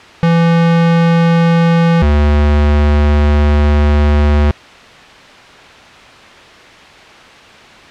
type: tone pair in turn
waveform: square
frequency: 167.6 / 73.61 Hz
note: E3 / D2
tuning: +29 / +5 cents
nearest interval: octave + major second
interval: 1424 cents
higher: first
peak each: -8 dBFS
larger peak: neither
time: 0.23-2.02 / 2.02-4.51 s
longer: second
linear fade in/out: 0 ms
effects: white hiss -36 dBFS RMS until 7.9 s + low-pass 3000 Hz 12 dB/octave